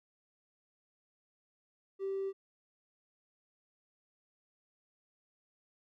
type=tone; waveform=triangle; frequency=388.9 Hz; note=G4; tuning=14 cents flat; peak=-30 dBFS; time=1.99-2.33 s; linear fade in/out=50 ms; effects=tanh soft clip ceiling -30 dBFS